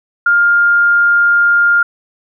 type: tone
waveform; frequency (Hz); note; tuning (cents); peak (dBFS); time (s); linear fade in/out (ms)
sine; 1406; F6; +11; -7; 0.26-1.83; 5
effects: none